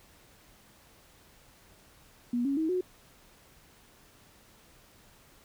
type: tone with pitch steps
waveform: sine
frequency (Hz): 241.2 / 277.1 / 318.3 / 365.6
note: B3 / C#4 / D#4 / F#4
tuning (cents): -41 / -1 / +39 / -21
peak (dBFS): -26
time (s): 2.33-2.81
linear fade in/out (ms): 5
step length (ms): 120
effects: pink hiss -59 dBFS RMS until 5.44 s